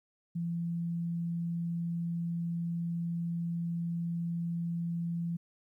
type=tone; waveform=sine; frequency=169.6 Hz; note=E3; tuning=50 cents sharp; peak=-31 dBFS; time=0.35-5.37 s; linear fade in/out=10 ms; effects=12-bit